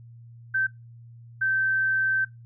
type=tone bursts at uneven times; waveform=sine; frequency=1551 Hz; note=G6; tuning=19 cents flat; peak=-21 dBFS; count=2; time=0.54-0.67 / 1.41-2.25 s; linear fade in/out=10 ms; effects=noise-tail reverb RT60 0.2 s tail -22 dB re dry + added 117 Hz sine -44 dBFS peak until 2.45 s